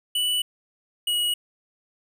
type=tone pair in turn; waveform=square; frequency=2964 / 2908 Hz; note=F#7 / F#7; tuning=+2 / -31 cents; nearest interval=unison; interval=33 cents; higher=first; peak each=-22 dBFS; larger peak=neither; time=0.15-0.42 / 1.07-1.34 s; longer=neither; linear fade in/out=5 ms; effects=none